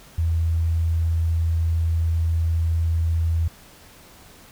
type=tone; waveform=sine; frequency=82.41 Hz; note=E2; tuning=in tune; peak=-18 dBFS; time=0.18-3.48 s; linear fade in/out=5 ms; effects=pink hiss -48 dBFS RMS until 4.51 s